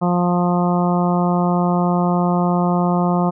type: harmonic tone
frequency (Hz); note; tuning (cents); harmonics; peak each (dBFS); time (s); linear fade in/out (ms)
176.6; F3; +20; 1 / 2 / 3 / 4 / 5 / 6 / 7; -16 / -24 / -26 / -23 / -26 / -27 / -29; 0.01-3.31; 20
effects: none